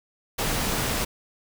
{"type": "noise", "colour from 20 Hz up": "pink", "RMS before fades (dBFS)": -26, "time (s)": [0.38, 1.05], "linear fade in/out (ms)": 10, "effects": []}